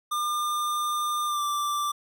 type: tone with pitch glide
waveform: square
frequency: 1202 to 1174.5 Hz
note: D6 to D6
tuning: +40 to 0 cents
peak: -26 dBFS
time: 0.11-1.92 s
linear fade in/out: 10 ms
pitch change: -40 cents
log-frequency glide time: 1.26-1.42 s
effects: none